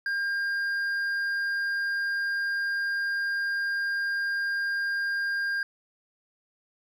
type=tone with hard clipping; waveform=sine; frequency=1605 Hz; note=G6; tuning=40 cents sharp; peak=-27 dBFS; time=0.06-5.63 s; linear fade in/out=2 ms; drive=4 dB; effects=none